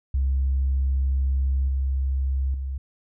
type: tone with level steps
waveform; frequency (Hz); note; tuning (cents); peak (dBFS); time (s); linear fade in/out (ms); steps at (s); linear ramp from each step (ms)
sine; 67; C2; +42; -18 / -20 / -26; 0.14-2.78; 5; 1.68 / 2.54; 2
effects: tanh soft clip ceiling -16 dBFS